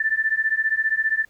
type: beating tone pair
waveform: sine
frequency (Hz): 1760 / 1775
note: A6 / A6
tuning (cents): 0 / +15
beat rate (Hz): 15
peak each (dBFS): -22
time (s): 0-1.25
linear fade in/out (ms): 5
effects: pink hiss -61 dBFS RMS until 1.29 s